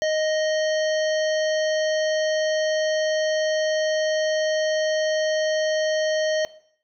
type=harmonic tone; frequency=622.3 Hz; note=D#5; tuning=in tune; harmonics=1 / 3 / 5 / 7 / 9 / 10; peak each=-20 / -30 / -34 / -37 / -39 / -40 dBFS; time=0.02-6.45 s; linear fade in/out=0 ms; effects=noise-tail reverb RT60 0.6 s tail -18 dB re dry